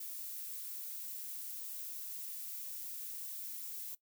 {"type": "noise", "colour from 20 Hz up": "violet", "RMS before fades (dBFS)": -44, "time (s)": [0, 3.95], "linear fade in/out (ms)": 5, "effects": ["noise-tail reverb RT60 0.1 s tail -19 dB re dry"]}